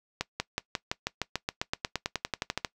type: accelerating click train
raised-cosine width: 0.2 ms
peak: -11 dBFS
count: 21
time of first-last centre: 0.21-2.648 s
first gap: 190 ms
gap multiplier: 0.95
effects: noise-tail reverb RT60 0.1 s tail -20 dB re dry